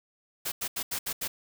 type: noise bursts at uneven times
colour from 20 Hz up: white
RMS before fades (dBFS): -32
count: 6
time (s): 0.45-0.52 / 0.61-0.68 / 0.76-0.83 / 0.91-0.99 / 1.06-1.13 / 1.21-1.28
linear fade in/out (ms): 10
effects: none